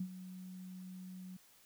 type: tone with ADSR envelope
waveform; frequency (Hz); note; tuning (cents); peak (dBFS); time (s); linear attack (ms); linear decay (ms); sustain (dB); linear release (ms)
sine; 184.6; F#3; -4; -34; 0-1.37; 5; 70; -12; 7
effects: white hiss -65 dBFS RMS until 1.65 s